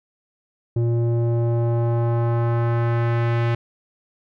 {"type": "tone with low-pass filter sweep", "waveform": "square", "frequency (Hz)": 117.4, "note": "A#2", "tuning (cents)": 13, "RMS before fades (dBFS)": -20, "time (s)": [0.76, 3.55], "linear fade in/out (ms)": 5, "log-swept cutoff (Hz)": [360, 2500], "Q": 1.2, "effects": []}